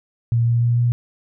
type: tone with pitch steps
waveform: sine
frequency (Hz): 117 / 118.09 / 119.18 / 120.29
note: A#2 / A#2 / A#2 / B2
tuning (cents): +7 / +23 / +39 / -45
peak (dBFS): -14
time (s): 0.32-0.92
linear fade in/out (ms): 0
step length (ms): 150
effects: none